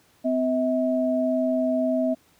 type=tone pair together; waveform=sine; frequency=255.2 / 643.1 Hz; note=C4 / E5; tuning=-43 / -43 cents; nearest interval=octave + major third; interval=1600 cents; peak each=-23 dBFS; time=0.24-2.15 s; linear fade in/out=20 ms; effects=pink hiss -60 dBFS RMS until 2.39 s + high-pass 80 Hz 12 dB/octave

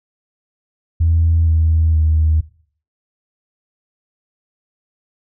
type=tone with pitch steps; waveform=sine; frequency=82.41 / 80.43 / 78.51 Hz; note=E2 / E2 / D#2; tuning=0 / -42 / +16 cents; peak=-10 dBFS; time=1-2.41 s; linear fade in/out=10 ms; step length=470 ms; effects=noise-tail reverb RT60 0.5 s tail -19 dB re dry + tanh soft clip ceiling -6 dBFS

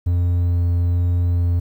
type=tone with vibrato; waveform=triangle; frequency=87.31 Hz; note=F2; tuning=in tune; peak=-13 dBFS; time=0.06-1.6 s; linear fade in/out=10 ms; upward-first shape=sine; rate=1.2 Hz; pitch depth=10 cents each way; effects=9-bit

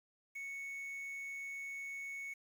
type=tone with quantisation; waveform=triangle; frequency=2213 Hz; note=C#7; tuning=3 cents flat; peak=-40 dBFS; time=0.35-2.34 s; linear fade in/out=10 ms; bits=10; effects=none

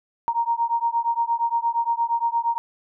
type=beating tone pair; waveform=sine; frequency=928 / 936.6 Hz; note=A#5 / A#5; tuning=-8 / +8 cents; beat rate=8.6 Hz; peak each=-23 dBFS; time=0.28-2.58 s; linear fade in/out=0 ms; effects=none

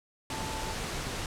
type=tone in noise; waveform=sine; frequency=880 Hz; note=A5; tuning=in tune; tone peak=-39 dBFS; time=0.31-0.73 s; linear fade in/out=2 ms; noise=pink; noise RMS=-35 dBFS; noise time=0.3-1.26 s; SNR=-7 dB; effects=low-pass 9000 Hz 12 dB/octave

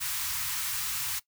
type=band-stop noise; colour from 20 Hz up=white; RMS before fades=-32 dBFS; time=0-1.2 s; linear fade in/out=20 ms; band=150 to 910 Hz; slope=48 dB/octave; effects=noise-tail reverb RT60 0.1 s tail -19 dB re dry

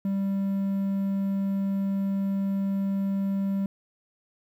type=tone; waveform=triangle; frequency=196 Hz; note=G3; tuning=in tune; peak=-22 dBFS; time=0.05-3.66 s; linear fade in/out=2 ms; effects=10-bit

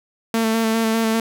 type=tone with vibrato; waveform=sawtooth; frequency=224.4 Hz; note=A3; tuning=34 cents sharp; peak=-13 dBFS; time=0.34-1.2 s; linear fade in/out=2 ms; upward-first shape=square; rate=5 Hz; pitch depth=18 cents each way; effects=none

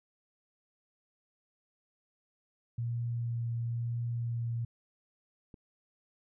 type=tone with vibrato; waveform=sine; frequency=117.7 Hz; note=A#2; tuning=17 cents sharp; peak=-31 dBFS; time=2.78-4.65 s; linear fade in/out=5 ms; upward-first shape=triangle; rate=1 Hz; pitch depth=13 cents each way
type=click; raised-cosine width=3 ms; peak=-37 dBFS; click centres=5.542 s
effects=none

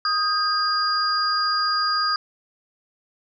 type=tone cluster; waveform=sine; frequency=1246 / 1601 / 4832 Hz; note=D#6 / G6 / D8; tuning=+2 / +36 / +48 cents; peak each=-22 / -28 / -23 dBFS; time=0.05-2.16 s; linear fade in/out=2 ms; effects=none

